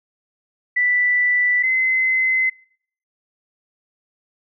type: tone pair in turn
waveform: sine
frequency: 1975.5 / 2050 Hz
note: B6 / C7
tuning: 0 / -36 cents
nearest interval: minor second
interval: 64 cents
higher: second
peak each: -15 dBFS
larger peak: neither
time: 0.76-1.63 / 1.63-2.5 s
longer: neither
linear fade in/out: 10 ms
effects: noise-tail reverb RT60 0.6 s tail -24 dB re dry